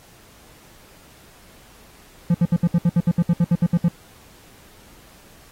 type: tone bursts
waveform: triangle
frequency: 171.8 Hz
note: F3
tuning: 28 cents flat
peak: -11 dBFS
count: 15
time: 2.3-3.885 s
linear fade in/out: 5 ms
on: 45 ms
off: 65 ms
effects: pink hiss -50 dBFS RMS until 5.51 s + AAC 48 kbps